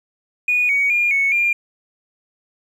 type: tone with pitch steps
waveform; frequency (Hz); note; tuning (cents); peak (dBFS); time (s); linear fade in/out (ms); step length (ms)
triangle; 2461 / 2246 / 2414 / 2212 / 2398; D#7 / C#7 / D7 / C#7 / D7; -20 / +22 / +47 / -4 / +36; -11; 0.48-1.53; 5; 210
effects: tanh soft clip ceiling -12 dBFS